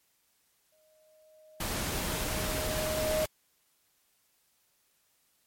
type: tone with exponential growth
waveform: sine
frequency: 622.3 Hz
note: D#5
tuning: in tune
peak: -26 dBFS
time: 0.72-3.25 s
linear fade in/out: 5 ms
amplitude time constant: 550 ms
type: noise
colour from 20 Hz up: pink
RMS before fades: -33 dBFS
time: 1.6-3.26 s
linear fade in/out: 5 ms
effects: white hiss -71 dBFS RMS until 5.46 s + MP3 64 kbps